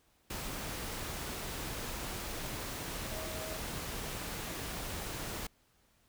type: tone in noise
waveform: sine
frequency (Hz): 633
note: D#5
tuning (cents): +30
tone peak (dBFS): -44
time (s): 3.11-3.57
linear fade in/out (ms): 5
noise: pink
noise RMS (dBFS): -40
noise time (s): 0.3-5.47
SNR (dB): -7
effects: pink hiss -70 dBFS RMS until 6.08 s